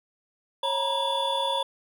triangle tone cluster, 547 / 928 / 968 / 3452 Hz, C#5 / A#5 / B5 / A7, -23 / -8 / -35 / -34 cents, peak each -28 dBFS, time 0.63-1.63 s, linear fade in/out 5 ms, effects none

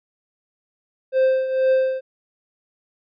triangle tone with tremolo, 523.3 Hz, C5, in tune, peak -11 dBFS, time 1.12-2.01 s, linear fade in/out 50 ms, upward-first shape triangle, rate 2.1 Hz, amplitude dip 70%, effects resampled to 11025 Hz

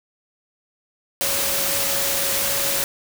sine tone in noise, 554.4 Hz, C#5, in tune, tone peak -31 dBFS, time 1.21-2.84 s, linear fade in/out 0 ms, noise white, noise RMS -22 dBFS, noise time 1.21-2.84 s, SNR -12 dB, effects none

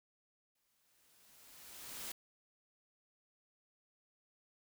white noise with exponential growth, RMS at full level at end -43 dBFS, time 0.55-2.12 s, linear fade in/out 5 ms, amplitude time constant 340 ms, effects none

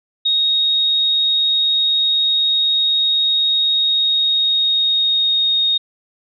sine tone with pitch glide, 3748 to 3718 Hz, A#7 to A#7, +9 to -5 cents, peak -13 dBFS, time 0.25-5.78 s, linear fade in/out 10 ms, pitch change -14 cents, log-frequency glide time 3.73-5.61 s, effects none

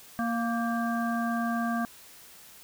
harmonic tone with a mistuned harmonic, 232.9 Hz, A#3, 1 cent flat, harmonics 1 / 3 / 5 / 7, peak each -28 / -33 / -35 / -36 dBFS, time 0.19-1.85 s, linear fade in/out 0 ms, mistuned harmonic 7, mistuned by -42 cents, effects white hiss -51 dBFS RMS until 2.63 s

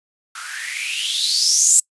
violet noise with band-pass filter sweep, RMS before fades -19 dBFS, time 0.35-1.8 s, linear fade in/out 5 ms, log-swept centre 1300 to 7900 Hz, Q 8.5, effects noise-tail reverb RT60 0.1 s tail -25 dB re dry + resampled to 24000 Hz

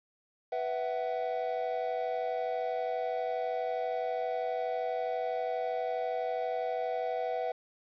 triangle chord, B suspended fourth, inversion none, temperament equal with one note detuned, 493.9 / 659.3 / 751.6 Hz, B4 / E5 / F#5, 0 / 0 / +27 cents, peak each -33 dBFS, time 0.52-7.52 s, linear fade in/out 5 ms, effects resampled to 11025 Hz + 10-bit

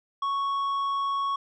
sine tone with tanh clipping, 1109 Hz, C#6, in tune, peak -26 dBFS, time 0.22-1.36 s, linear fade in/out 5 ms, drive 6 dB, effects none

